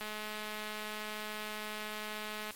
click train, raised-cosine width 0.3 ms, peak -25 dBFS, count 533, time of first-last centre 0.01-2.508 s, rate 213 Hz, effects white hiss -51 dBFS RMS until 2.55 s + MP3 64 kbps

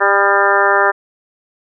harmonic tone with a mistuned harmonic, 198.9 Hz, G3, 25 cents sharp, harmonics 2 / 3 / 4 / 5 / 6 / 7 / 8 / 9, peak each -18 / -18 / -18 / -18 / -18 / -18 / -18 / -18 dBFS, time 0-0.92 s, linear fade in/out 20 ms, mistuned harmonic 6, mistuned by +29 cents, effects none

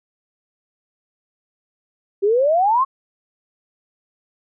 sine exponential sweep, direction up, 384 to 1108.7 Hz, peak -13 dBFS, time 2.22-2.85 s, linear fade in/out 20 ms, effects none

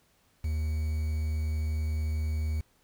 triangle tone with quantisation, 77.78 Hz, D#2, in tune, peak -25 dBFS, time 0.44-2.61 s, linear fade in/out 5 ms, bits 8, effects pink hiss -67 dBFS RMS until 2.83 s

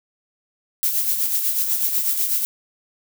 violet noise with tremolo, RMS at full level -19 dBFS, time 0.83-2.45 s, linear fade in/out 0 ms, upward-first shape sine, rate 8.1 Hz, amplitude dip 50%, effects none

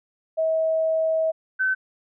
sine tone pair in turn, 642 / 1526.9 Hz, E5 / G6, -46 / -46 cents, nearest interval octave + minor third, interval 1500 cents, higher second, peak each -19 dBFS, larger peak neither, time 0.37-1.32 / 1.59-1.75 s, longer first, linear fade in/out 20 ms, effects none

